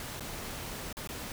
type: noise with dropouts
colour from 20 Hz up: pink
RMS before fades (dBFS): -40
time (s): 0-1.32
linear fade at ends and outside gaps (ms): 1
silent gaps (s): 0.197-0.206 / 0.927-0.969 / 1.074-1.09
effects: none